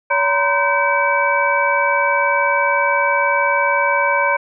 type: tone cluster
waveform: sine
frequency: 568 / 942 / 1022 / 1541 / 2290 Hz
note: C#5 / A#5 / C6 / G6 / D7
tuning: +42 / +18 / -41 / -30 / -44 cents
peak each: -20 dBFS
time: 0.1-4.37 s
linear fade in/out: 10 ms
effects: none